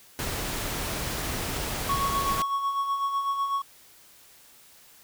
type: noise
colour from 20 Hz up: pink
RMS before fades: -31 dBFS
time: 0.19-2.42 s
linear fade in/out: 0 ms
type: tone with tremolo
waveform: triangle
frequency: 1109 Hz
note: C#6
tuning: in tune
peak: -21 dBFS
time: 1.89-3.62 s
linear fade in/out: 5 ms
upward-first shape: sine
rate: 8 Hz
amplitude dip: 50%
effects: white hiss -54 dBFS RMS until 5.03 s